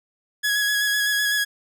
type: tone with vibrato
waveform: sawtooth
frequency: 1675 Hz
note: G#6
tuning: 14 cents sharp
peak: -16 dBFS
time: 0.43-1.45 s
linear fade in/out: 20 ms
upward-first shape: square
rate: 7.9 Hz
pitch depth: 16 cents each way
effects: none